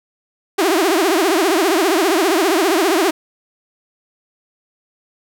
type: tone with vibrato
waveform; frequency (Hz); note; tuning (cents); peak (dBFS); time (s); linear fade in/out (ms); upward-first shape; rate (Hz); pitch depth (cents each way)
sawtooth; 354.8; F4; +27; -9; 0.58-3.11; 10; triangle; 15; 290
effects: none